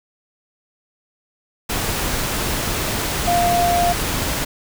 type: tone in noise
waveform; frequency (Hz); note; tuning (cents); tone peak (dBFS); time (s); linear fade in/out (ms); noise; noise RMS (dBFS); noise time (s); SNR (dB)
sine; 698.5; F5; 0; -15; 3.27-3.93; 10; pink; -22; 1.69-4.45; +4
effects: none